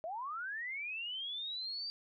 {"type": "linear sweep", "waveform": "sine", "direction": "up", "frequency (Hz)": [615, 4699], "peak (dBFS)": -38, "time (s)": [0.04, 1.9], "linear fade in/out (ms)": 0, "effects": []}